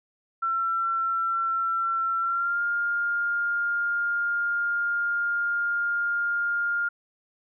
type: tone with pitch glide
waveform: sine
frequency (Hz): 1351 to 1408.4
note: E6 to F6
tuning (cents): +42 to +14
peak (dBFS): -23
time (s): 0.42-6.89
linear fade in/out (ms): 10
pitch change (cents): +72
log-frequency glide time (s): 2.19-2.62
effects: none